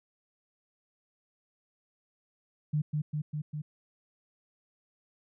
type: tone with echo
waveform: sine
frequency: 150.4 Hz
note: D3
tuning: 42 cents sharp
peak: -25 dBFS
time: 2.73-2.82 s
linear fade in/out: 10 ms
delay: 200 ms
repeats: 4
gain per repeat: -2 dB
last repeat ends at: 3.62 s
effects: none